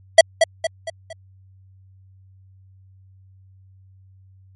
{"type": "tone with echo", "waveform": "square", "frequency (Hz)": 654, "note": "E5", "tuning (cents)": -14, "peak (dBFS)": -4, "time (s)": [0.18, 0.21], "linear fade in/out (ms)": 5, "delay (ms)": 230, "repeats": 4, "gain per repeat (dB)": -7, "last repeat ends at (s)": 1.13, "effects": ["added 95 Hz sine -47 dBFS peak until 4.55 s", "MP3 48 kbps"]}